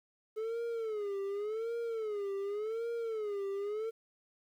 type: tone with vibrato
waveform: triangle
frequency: 429.3 Hz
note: A4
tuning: 43 cents flat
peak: -32 dBFS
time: 0.36-3.91 s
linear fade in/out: 20 ms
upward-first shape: sine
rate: 0.88 Hz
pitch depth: 150 cents each way
effects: 11-bit